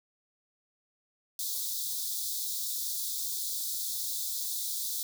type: high-pass noise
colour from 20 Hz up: white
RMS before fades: -34 dBFS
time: 1.39-5.03 s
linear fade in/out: 2 ms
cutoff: 3500 Hz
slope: 96 dB/octave
effects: none